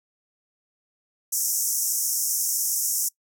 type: band-pass noise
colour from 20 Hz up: pink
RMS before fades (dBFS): -25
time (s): 1.32-3.09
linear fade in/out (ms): 10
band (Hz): 5500 to 16000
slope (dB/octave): 96
effects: noise-tail reverb RT60 0.1 s tail -23 dB re dry